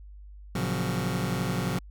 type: chord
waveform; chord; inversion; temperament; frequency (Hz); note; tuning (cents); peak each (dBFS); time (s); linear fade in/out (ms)
sawtooth; Gb major seventh; first; just; 115.62 / 138.75 / 173.43 / 185; Bb2 / Db3 / F3 / Gb3; -14 / +2 / -12 / 0; -28; 0.55-1.79; 5
effects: added 50 Hz sine -43 dBFS peak until 1.9 s